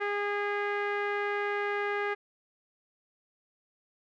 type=tone with low-pass filter; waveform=sawtooth; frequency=409.2 Hz; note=G#4; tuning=26 cents flat; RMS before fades=-31 dBFS; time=0-2.15 s; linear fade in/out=20 ms; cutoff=1900 Hz; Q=3.1; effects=none